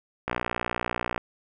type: click train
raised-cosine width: 0.5 ms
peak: -12 dBFS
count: 55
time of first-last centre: 0.28-1.179 s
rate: 60.1 Hz
effects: none